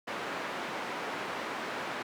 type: band-pass noise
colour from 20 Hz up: white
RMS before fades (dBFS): -37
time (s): 0.07-2.03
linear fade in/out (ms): 10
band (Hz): 220 to 1600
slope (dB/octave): 12
effects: none